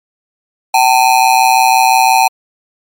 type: ring-modulated tone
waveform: square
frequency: 831 Hz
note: G#5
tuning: 1 cent sharp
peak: -4 dBFS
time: 0.74-2.28 s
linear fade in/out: 5 ms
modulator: 62.9 Hz
effects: MP3 96 kbps